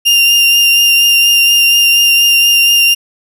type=tone with vibrato; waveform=35% pulse; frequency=2794 Hz; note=F7; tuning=in tune; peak=-4 dBFS; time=0.05-2.95 s; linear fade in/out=20 ms; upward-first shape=triangle; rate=4.2 Hz; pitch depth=17 cents each way; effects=none